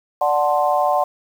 sine chord, D dominant seventh, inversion none, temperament equal, 587.3 / 740 / 880 / 1046.5 Hz, D5 / F#5 / A5 / C6, 0 / 0 / 0 / 0 cents, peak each -20 / -18 / -23 / -22 dBFS, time 0.21-1.04 s, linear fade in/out 5 ms, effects 7-bit

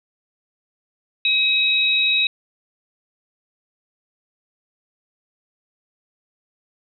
sine tone pair together, 2548 / 3818 Hz, D#7 / A#7, +41 / +41 cents, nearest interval perfect fifth, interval 700 cents, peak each -18 dBFS, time 1.25-2.27 s, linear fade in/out 2 ms, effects none

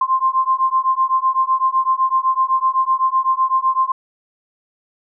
sine beating tone pair, 1046.5 / 1054.4 Hz, C6 / C6, 0 / +13 cents, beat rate 7.9 Hz, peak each -17 dBFS, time 0.01-3.92 s, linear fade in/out 5 ms, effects none

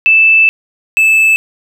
sine / triangle tone pair in turn, 2637 / 2624 Hz, E7 / E7, 0 / -9 cents, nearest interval unison, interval 9 cents, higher first, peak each -4 dBFS, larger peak neither, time 0.06-0.49 / 0.97-1.36 s, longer first, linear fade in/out 0 ms, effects none

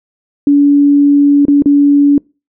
sine tone with dropouts, 285.8 Hz, D4, 47 cents flat, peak -4 dBFS, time 0.47-2.18 s, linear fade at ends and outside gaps 2 ms, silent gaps 1.453-1.482 / 1.622-1.658 s, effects noise-tail reverb RT60 0.3 s tail -26 dB re dry

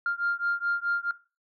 sine beating tone pair, 1396.9 / 1401.6 Hz, F6 / F6, 0 / +6 cents, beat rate 4.7 Hz, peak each -28 / -29 dBFS, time 0.06-1.11 s, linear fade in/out 2 ms, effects noise-tail reverb RT60 0.3 s tail -17 dB re dry + tanh soft clip ceiling -19 dBFS

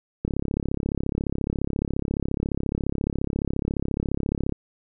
click train, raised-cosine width 3 ms, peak -12 dBFS, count 148, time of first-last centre 0.25-4.523 s, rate 34.4 Hz, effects none

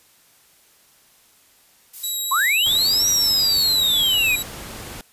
violet noise with tremolo, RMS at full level -32 dBFS, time 1.93-3.79 s, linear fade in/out 10 ms, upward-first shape sine, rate 2.5 Hz, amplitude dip 80%
10% pulse tone with vibrato, 3854 Hz, B7, 43 cents flat, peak -16 dBFS, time 2.03-4.43 s, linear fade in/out 10 ms, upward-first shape sine, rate 4.3 Hz, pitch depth 14 cents each way
sine linear two-way sweep, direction up then down, 976 to 5830 to 2379 Hz, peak -16 dBFS, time 2.31-4.36 s, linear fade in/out 10 ms, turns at 3.08 s
pink noise, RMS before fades -35 dBFS, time 2.66-5.01 s, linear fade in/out 0 ms
effects white hiss -55 dBFS RMS until 5.12 s + resampled to 32000 Hz

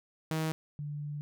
sawtooth / sine tone pair in turn, 158.6 / 146.97 Hz, D#3 / D3, +33 / +2 cents, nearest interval minor second, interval 131 cents, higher first, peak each -26 / -35 dBFS, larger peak first, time 0.31-0.52 / 0.79-1.21 s, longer second, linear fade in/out 0 ms, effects none

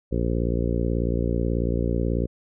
harmonic tone, 58.27 Hz, A#1, in tune, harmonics 1 / 2 / 3 / 4 / 5 / 6 / 7 / 8 / 9, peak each -25 / -28 / -30 / -31 / -32 / -33 / -33 / -34 / -35 dBFS, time 0.11-2.27 s, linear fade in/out 20 ms, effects none

